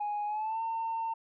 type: tone with pitch glide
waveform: sine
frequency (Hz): 830.6 to 905.8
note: G#5 to A#5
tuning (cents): 0 to -50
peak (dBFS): -29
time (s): 0-1.14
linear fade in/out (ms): 10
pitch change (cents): +150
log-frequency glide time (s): 0.26-0.61
effects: tanh soft clip ceiling -28 dBFS